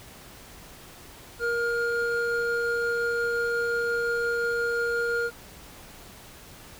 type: tone pair together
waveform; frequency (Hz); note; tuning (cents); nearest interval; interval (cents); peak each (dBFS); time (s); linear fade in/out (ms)
triangle; 470 / 1415.7; A#4 / F6; +14 / +23; octave + perfect fifth; 1909; -25; 1.39-5.31; 50
effects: pink hiss -47 dBFS RMS until 6.79 s